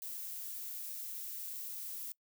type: noise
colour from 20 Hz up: violet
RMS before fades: -43 dBFS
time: 0.02-2.12 s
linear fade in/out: 0 ms
effects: noise-tail reverb RT60 0.1 s tail -23 dB re dry